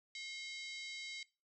harmonic tone with a mistuned harmonic, 777 Hz, G5, 16 cents flat, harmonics 3 / 4 / 5 / 6 / 7 / 8 / 9 / 10, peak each -47 / -54 / -50 / -53 / -57 / -60 / -62 / -59 dBFS, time 0.15-1.23 s, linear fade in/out 2 ms, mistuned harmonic 3, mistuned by -140 cents, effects noise-tail reverb RT60 0.3 s tail -20 dB re dry

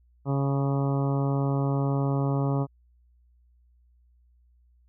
harmonic tone with a mistuned harmonic, 138.59 Hz, C#3, in tune, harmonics 1 / 2 / 3 / 4 / 5 / 6 / 7 / 8 / 9, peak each -24 / -30 / -34 / -36 / -38 / -40 / -41 / -42 / -43 dBFS, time 0.25-2.67 s, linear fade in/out 50 ms, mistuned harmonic 9, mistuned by -18 cents, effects added 60 Hz sine -58 dBFS peak until 4.88 s

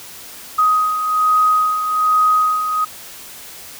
sine beating tone pair, 1254 / 1255.2 Hz, D#6 / D#6, +13 / +15 cents, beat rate 1.2 Hz, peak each -13 / -21 dBFS, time 0.58-2.85 s, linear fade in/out 10 ms, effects white hiss -36 dBFS RMS until 3.79 s

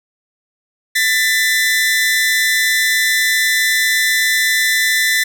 sawtooth tone pair together, 1774.2 / 2002 Hz, A6 / B6, +14 / +23 cents, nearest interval major second, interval 209 cents, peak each -12 dBFS, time 0.95-5.24 s, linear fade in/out 10 ms, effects none

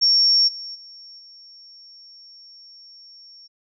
sine tone with level steps, 5490 Hz, F8, 31 cents flat, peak -13 / -31 / -40 / -43 dBFS, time 0.01-3.48 s, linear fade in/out 20 ms, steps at 0.47 / 0.74 / 1.18 s, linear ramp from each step 20 ms, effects none

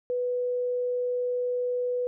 sine tone, 493.9 Hz, B4, in tune, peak -25 dBFS, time 0.1-2.07 s, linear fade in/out 0 ms, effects none

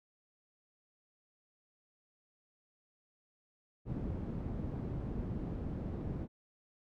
white low-pass noise, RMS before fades -39 dBFS, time 3.85-6.28 s, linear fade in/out 50 ms, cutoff 210 Hz, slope 12 dB/octave, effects none

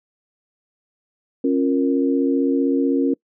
sine chord, Bb minor, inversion first, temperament equal with one note detuned, 273.5 / 349.2 / 466.2 Hz, Db4 / F4 / Bb4, -23 / 0 / 0 cents, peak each -17 / -23 / -23 dBFS, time 1.44-3.14 s, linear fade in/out 5 ms, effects noise-tail reverb RT60 0.1 s tail -25 dB re dry

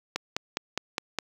click train, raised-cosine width 0.2 ms, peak -10 dBFS, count 6, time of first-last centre 0.16-1.187 s, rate 4.87 Hz, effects high-pass 150 Hz 12 dB/octave + 7-bit

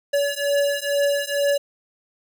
square beating tone pair, 568 / 570.2 Hz, C#5 / C#5, +42 / +49 cents, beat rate 2.2 Hz, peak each -23 dBFS, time 0.13-1.58 s, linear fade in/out 10 ms, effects none

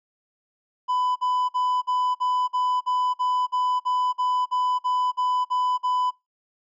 triangle tone bursts, 1000 Hz, B5, 21 cents sharp, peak -19 dBFS, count 16, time 0.88-6.11 s, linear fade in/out 20 ms, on 280 ms, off 50 ms, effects noise-tail reverb RT60 0.2 s tail -23 dB re dry + resampled to 16000 Hz

